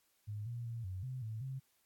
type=tone with pitch steps; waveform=sine; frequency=104.9 / 118.9 / 116.2 / 93.1 / 128.9 / 110.2 / 132.9 Hz; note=G#2 / A#2 / A#2 / F#2 / C3 / A2 / C3; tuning=+18 / +35 / -5 / +11 / -26 / +3 / +27 cents; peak=-39 dBFS; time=0.27-1.6 s; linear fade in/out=20 ms; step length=190 ms; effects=white hiss -75 dBFS RMS until 1.85 s + AAC 64 kbps